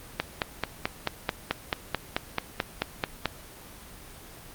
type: click train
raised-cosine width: 0.3 ms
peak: -8 dBFS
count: 15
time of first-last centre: 0.2-3.257 s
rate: 4.58 Hz
effects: pink hiss -46 dBFS RMS until 4.54 s + Opus 24 kbps